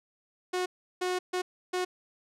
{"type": "tone bursts at uneven times", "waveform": "sawtooth", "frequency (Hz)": 364.3, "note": "F#4", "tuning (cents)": -27, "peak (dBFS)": -24, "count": 4, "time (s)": [[0.53, 0.66], [1.01, 1.19], [1.33, 1.42], [1.73, 1.85]], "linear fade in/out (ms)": 10, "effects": ["low-pass 9000 Hz 12 dB/octave"]}